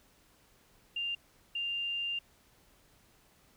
sine tone bursts at uneven times, 2794 Hz, F7, in tune, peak -32 dBFS, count 2, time 0.96-1.15 / 1.55-2.19 s, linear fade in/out 5 ms, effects pink hiss -65 dBFS RMS until 3.56 s

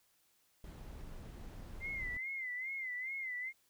brown noise, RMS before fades -48 dBFS, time 0.64-2.17 s, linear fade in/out 2 ms
sine tone with vibrato, 2066 Hz, C7, 22 cents flat, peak -38 dBFS, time 1.8-3.53 s, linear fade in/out 50 ms, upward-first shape sine, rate 2.4 Hz, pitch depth 89 cents each way
effects white hiss -73 dBFS RMS until 3.69 s

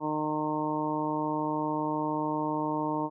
harmonic tone, 152.9 Hz, D#3, 30 cents flat, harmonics 1 / 2 / 3 / 4 / 5 / 6 / 7, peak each -39 / -31 / -38 / -37 / -42 / -32 / -38 dBFS, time 0-3.1 s, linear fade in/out 50 ms, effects none

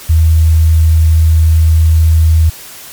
sine tone, 80.2 Hz, E2, 47 cents flat, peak -4 dBFS, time 0.09-2.5 s, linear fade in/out 10 ms, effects white hiss -31 dBFS RMS until 2.92 s + MP3 96 kbps

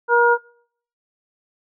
harmonic tone, 475.5 Hz, A#4, 34 cents sharp, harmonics 1 / 2 / 3, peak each -16 / -16 / -16 dBFS, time 0.08-0.38 s, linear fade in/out 50 ms, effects noise-tail reverb RT60 0.6 s tail -25 dB re dry

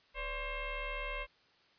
sine tone with frequency modulation, 1046.5 Hz, C6, in tune, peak -36 dBFS, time 0.14-1.27 s, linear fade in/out 50 ms, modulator 542 Hz, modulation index 3.3, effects white hiss -67 dBFS RMS until 1.78 s + resampled to 11025 Hz

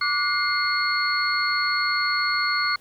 sine tone cluster, 1163 / 1450 / 2110 / 4346 Hz, D6 / F#6 / C7 / C#8, -17 / -35 / +14 / -35 cents, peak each -26 dBFS, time 0.01-2.76 s, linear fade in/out 5 ms, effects pink hiss -55 dBFS RMS until 2.8 s

